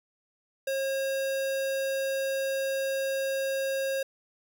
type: tone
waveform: square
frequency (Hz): 540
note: C#5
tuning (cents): -45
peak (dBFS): -28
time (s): 0.67-4.03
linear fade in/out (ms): 5
effects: none